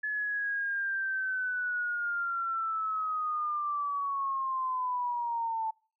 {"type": "linear sweep", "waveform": "sine", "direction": "down", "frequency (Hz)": [1715, 880], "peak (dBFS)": -29, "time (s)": [0.03, 5.71], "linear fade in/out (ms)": 10, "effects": ["noise-tail reverb RT60 0.4 s tail -25 dB re dry"]}